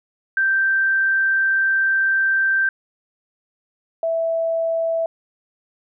sine tone pair in turn, 1566 / 658.4 Hz, G6 / E5, -2 / -2 cents, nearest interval octave + minor third, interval 1500 cents, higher first, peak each -15 / -18 dBFS, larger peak first, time 0.37-2.69 / 4.03-5.06 s, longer first, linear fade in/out 2 ms, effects none

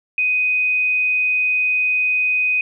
sine tone, 2500 Hz, D#7, 8 cents sharp, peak -15 dBFS, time 0.18-2.61 s, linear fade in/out 2 ms, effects none

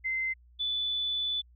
sine tone pair in turn, 2070 / 3481 Hz, C7 / A7, -19 / -19 cents, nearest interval major sixth, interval 900 cents, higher second, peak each -28 dBFS, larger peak neither, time 0.04-0.34 / 0.59-1.42 s, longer second, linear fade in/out 20 ms, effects added 60 Hz sine -55 dBFS peak until 1.55 s

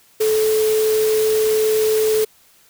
sine tone in noise, 434.3 Hz, A4, 23 cents flat, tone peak -14 dBFS, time 0.2-2.25 s, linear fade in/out 10 ms, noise white, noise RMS -27 dBFS, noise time 0.2-2.25 s, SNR +10 dB, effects white hiss -53 dBFS RMS until 2.69 s

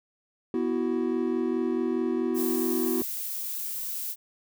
triangle chord, B suspended fourth, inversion none, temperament equal with one note detuned, 246.9 / 329.6 / 374.3 Hz, B3 / E4 / F#4, 0 / 0 / +20 cents, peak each -27 dBFS, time 0.54-3.02 s, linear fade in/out 2 ms
violet noise, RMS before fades -33 dBFS, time 2.34-4.16 s, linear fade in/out 50 ms
effects none

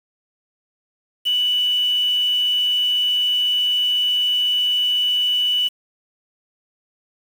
sine tone with quantisation, 2962 Hz, F#7, 1 cent sharp, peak -16 dBFS, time 1.25-5.69 s, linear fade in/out 20 ms, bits 6, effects none

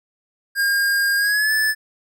square tone with pitch glide, 1615 to 1740.9 Hz, G#6 to A6, -49 to -19 cents, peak -17 dBFS, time 0.55-1.75 s, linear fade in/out 50 ms, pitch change +130 cents, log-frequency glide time 1.17-1.52 s, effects none

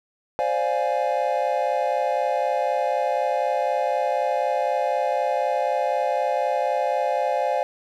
triangle chord, D half-diminished seventh, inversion third, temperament equal, 523.3 / 587.3 / 698.5 / 830.6 Hz, C5 / D5 / F5 / Ab5, 0 / 0 / 0 / 0 cents, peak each -24 dBFS, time 0.39-7.63 s, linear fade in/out 0 ms, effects none

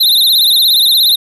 square tone with vibrato, 3863 Hz, B7, 39 cents flat, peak -7 dBFS, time 0-1.16 s, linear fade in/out 10 ms, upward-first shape triangle, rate 17 Hz, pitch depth 160 cents each way, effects none

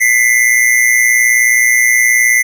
square tone pair together, 2000 / 2119 Hz, B6 / C7, +21 / +21 cents, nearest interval minor second, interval 100 cents, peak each -10 / -13 dBFS, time 0-2.43 s, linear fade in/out 20 ms, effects none

